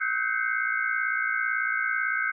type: tone cluster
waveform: sine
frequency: 1286 / 1509 / 1567 / 2085 / 2200 Hz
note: E6 / F#6 / G6 / C7 / C#7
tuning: -43 / +34 / -1 / -7 / -14 cents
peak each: -33 / -29 / -28 / -34 / -34 dBFS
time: 0-2.32 s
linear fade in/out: 20 ms
effects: none